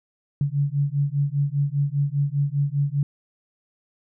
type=beating tone pair; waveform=sine; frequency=140 / 145 Hz; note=C#3 / D3; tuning=+18 / -22 cents; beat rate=5 Hz; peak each=-23 dBFS; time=0.41-3.03 s; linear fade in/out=2 ms; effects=none